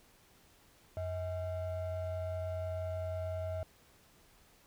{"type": "ring-modulated tone", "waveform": "triangle", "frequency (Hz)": 364, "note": "F#4", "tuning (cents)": -28, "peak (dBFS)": -30, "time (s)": [0.97, 3.63], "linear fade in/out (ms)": 0, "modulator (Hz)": 275, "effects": ["pink hiss -64 dBFS RMS until 4.66 s"]}